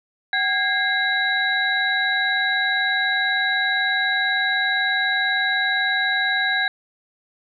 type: tone cluster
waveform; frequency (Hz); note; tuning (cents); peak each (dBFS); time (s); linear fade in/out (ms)
sine; 759 / 1634 / 2102 / 3910; F#5 / G#6 / C7 / B7; +44 / -29 / +7 / -18; -27 / -20 / -28 / -25; 0.33-6.68; 2
effects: none